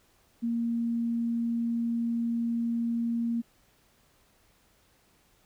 sine tone, 233.1 Hz, A#3, in tune, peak -26 dBFS, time 0.42-3.42 s, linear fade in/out 20 ms, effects pink hiss -65 dBFS RMS until 5.45 s

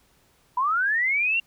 sine linear sweep, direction up, 963 to 2794 Hz, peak -20 dBFS, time 0.57-1.4 s, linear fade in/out 5 ms, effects pink hiss -62 dBFS RMS until 1.46 s

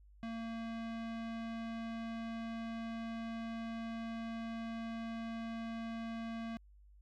square tone with low-pass filter, 228 Hz, A#3, 38 cents flat, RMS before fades -42 dBFS, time 0.23-6.57 s, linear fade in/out 0 ms, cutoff 3300 Hz, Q 0.85, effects added 50 Hz sine -58 dBFS peak until 7.01 s

